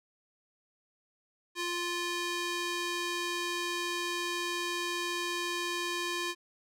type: tone with band-pass filter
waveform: square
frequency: 349.2 Hz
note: F4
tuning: in tune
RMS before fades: -34 dBFS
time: 1.55-6.35 s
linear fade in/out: 50 ms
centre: 3600 Hz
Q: 0.57
effects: none